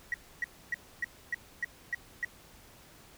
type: tone bursts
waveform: sine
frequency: 1914 Hz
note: A#6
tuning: 45 cents sharp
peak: -27 dBFS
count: 8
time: 0.12-2.248 s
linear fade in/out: 2 ms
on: 21 ms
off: 280 ms
effects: tanh soft clip ceiling -25 dBFS + pink hiss -56 dBFS RMS until 3.17 s